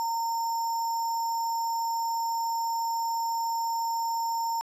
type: tone with sample-and-hold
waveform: sine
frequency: 917 Hz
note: A#5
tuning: 29 cents flat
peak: -26 dBFS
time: 0-4.61 s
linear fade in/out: 0 ms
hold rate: 6300 Hz
effects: low-pass 12000 Hz 12 dB/octave